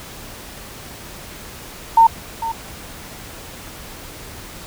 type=tone with echo; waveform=sine; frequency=910 Hz; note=A#5; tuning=42 cents flat; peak=-6 dBFS; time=1.97-2.07 s; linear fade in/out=5 ms; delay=450 ms; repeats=1; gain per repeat=-14 dB; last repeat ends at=2.52 s; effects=pink hiss -36 dBFS RMS until 4.66 s